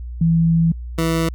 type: tone pair in turn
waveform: sine / 20% pulse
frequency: 165.3 / 163.78 Hz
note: E3 / E3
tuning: +5 / -11 cents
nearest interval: unison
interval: 16 cents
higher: first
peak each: -12 dBFS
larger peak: neither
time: 0.21-0.72 / 0.98-1.29 s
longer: first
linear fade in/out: 5 ms
effects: added 60 Hz sine -27 dBFS peak until 1.34 s